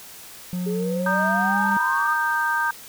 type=tone with pitch glide; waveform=triangle; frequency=180 to 198.57 Hz; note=F#3 to G3; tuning=-47 to +23 cents; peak=-22 dBFS; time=0.53-1.77 s; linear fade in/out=0 ms; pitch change=+170 cents; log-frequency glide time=0.87-1.53 s
type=exponential sweep; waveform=sine; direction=up; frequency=407.5 to 1253 Hz; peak=-25 dBFS; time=0.66-2.14 s; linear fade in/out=10 ms
type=chord; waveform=sine; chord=Eb major; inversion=second; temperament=equal with one note detuned; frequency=932.3 / 1223.8 / 1568 Hz; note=Bb5 / Eb6 / G6; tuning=0 / -29 / 0 cents; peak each=-24 / -27 / -22 dBFS; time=1.06-2.71 s; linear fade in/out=5 ms
effects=tanh soft clip ceiling -7 dBFS + white hiss -42 dBFS RMS until 2.88 s